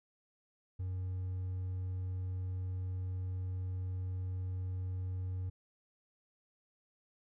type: tone with hard clipping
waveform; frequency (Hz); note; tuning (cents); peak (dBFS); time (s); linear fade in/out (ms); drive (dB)
triangle; 92.4; F#2; -2; -36; 0.79-5.5; 10; 5
effects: none